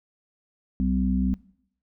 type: harmonic tone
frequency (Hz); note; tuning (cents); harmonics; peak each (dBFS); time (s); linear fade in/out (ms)
64; C2; -38; 1 / 3 / 4; -26 / -24 / -27; 0.8-1.34; 0
effects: noise-tail reverb RT60 0.7 s tail -21 dB re dry